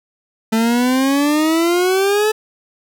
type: exponential sweep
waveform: 40% pulse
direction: up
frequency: 220 to 436.5 Hz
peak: -12 dBFS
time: 0.52-2.32 s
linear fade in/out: 10 ms
effects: none